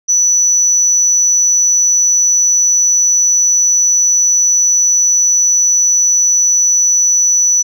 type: tone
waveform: sine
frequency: 5940 Hz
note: F#8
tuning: 6 cents sharp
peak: -7 dBFS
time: 0.08-7.63 s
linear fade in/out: 20 ms
effects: tanh soft clip ceiling -3 dBFS